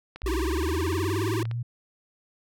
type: click train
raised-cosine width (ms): 0.3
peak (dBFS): -24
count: 24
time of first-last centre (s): 0.16-1.513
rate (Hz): 17
type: linear sweep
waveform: sine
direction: up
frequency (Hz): 56.4 to 121.6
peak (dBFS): -27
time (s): 0.23-1.63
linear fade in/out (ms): 10
type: tone with vibrato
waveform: square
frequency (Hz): 349.2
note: F4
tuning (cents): 0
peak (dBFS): -27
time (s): 0.26-1.43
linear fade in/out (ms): 2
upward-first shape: triangle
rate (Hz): 19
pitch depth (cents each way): 260
effects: none